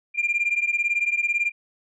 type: beating tone pair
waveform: sine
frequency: 2382 / 2400 Hz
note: D7 / D7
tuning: +24 / +37 cents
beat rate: 18 Hz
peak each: -23 / -22 dBFS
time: 0.14-1.52 s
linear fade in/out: 50 ms
effects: tanh soft clip ceiling -15 dBFS